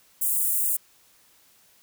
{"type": "high-pass noise", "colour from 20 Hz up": "white", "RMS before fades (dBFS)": -24, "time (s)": [0.21, 0.77], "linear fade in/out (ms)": 10, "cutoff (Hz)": 7900, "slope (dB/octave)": 48, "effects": ["white hiss -59 dBFS RMS until 1.82 s"]}